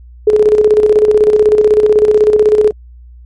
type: tone with tremolo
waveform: sine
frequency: 424.6 Hz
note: G#4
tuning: 38 cents sharp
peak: -3 dBFS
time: 0.27-2.71 s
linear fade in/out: 5 ms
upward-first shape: square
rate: 16 Hz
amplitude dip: 55%
effects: added 60 Hz sine -33 dBFS peak until 3.25 s + MP3 48 kbps